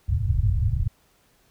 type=low-pass noise; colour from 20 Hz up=white; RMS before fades=-22 dBFS; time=0.08-0.88 s; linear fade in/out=10 ms; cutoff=120 Hz; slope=48 dB/octave; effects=pink hiss -62 dBFS RMS until 1.5 s